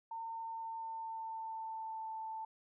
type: tone with pitch glide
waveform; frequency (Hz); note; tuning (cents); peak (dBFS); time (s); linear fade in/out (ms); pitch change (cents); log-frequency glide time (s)
sine; 908 to 884.7; A#5 to A5; -46 to +9; -40; 0.11-2.45; 5; -45; 0.29-2.1
effects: none